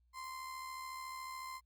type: tone with amplitude modulation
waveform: 35% pulse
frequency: 1041 Hz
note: C6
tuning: 9 cents flat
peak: -40 dBFS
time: 0.13-1.61 s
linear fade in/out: 50 ms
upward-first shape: sine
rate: 73.9 Hz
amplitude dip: 40%
effects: added 60 Hz sine -69 dBFS peak until 1.65 s + Opus 48 kbps